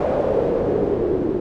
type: noise with low-pass filter sweep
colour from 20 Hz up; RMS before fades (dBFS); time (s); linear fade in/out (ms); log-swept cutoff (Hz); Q
white; -20; 0-1.4; 5; 580 to 350; 4.4
effects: none